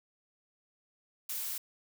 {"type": "noise", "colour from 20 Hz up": "blue", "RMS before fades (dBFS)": -37, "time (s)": [1.29, 1.58], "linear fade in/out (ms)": 5, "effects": []}